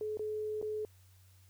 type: tone with dropouts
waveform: sine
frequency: 427.6 Hz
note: A4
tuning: 49 cents flat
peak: -34 dBFS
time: 0.01-0.85 s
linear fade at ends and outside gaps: 1 ms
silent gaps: 0.172-0.194 / 0.615-0.626 s
effects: added 93 Hz sine -59 dBFS peak until 1.49 s + white hiss -68 dBFS RMS until 1.49 s